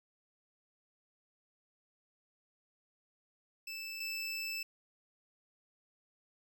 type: tone pair in turn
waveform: 25% pulse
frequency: 2637 / 2637 Hz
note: E7 / E7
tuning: 0 / 0 cents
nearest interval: unison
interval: 0 cents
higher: neither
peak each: -37 / -33 dBFS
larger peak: second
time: 3.67-4 / 4-4.63 s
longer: second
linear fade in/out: 5 ms
effects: none